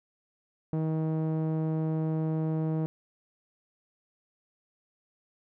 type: tone with low-pass filter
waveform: sawtooth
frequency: 158.4 Hz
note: D#3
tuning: 31 cents sharp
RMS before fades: -29 dBFS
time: 0.73-2.86 s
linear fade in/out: 0 ms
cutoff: 570 Hz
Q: 0.75
effects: none